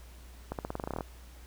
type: accelerating click train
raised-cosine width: 1 ms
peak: -20 dBFS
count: 13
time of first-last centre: 0.52-1.008 s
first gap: 68 ms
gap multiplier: 0.9
effects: added 60 Hz sine -48 dBFS peak until 1.46 s + pink hiss -57 dBFS RMS until 1.46 s